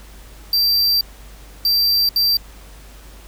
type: tone bursts at uneven times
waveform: square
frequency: 4699 Hz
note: D8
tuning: in tune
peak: -14 dBFS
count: 3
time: 0.53-1.01 / 1.65-2.09 / 2.16-2.37 s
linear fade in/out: 2 ms
effects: added 50 Hz sine -39 dBFS peak until 3.27 s + pink hiss -45 dBFS RMS until 3.27 s